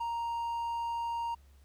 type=tone; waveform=triangle; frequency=933 Hz; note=A#5; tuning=1 cent sharp; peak=-30 dBFS; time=0-1.35 s; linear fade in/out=10 ms; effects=added 69 Hz sine -56 dBFS peak until 1.64 s + pink hiss -69 dBFS RMS until 1.64 s